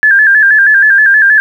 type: tone with vibrato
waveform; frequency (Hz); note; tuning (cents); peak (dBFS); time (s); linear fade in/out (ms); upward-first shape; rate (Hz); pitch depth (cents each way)
sine; 1659; G#6; -2; -3; 0.03-1.4; 0; square; 6.3; 67
effects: 7-bit